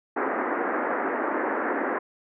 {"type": "band-pass noise", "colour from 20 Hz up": "pink", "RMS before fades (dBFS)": -27, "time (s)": [0.16, 1.99], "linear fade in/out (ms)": 10, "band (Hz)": [250, 1900], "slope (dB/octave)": 48, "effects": []}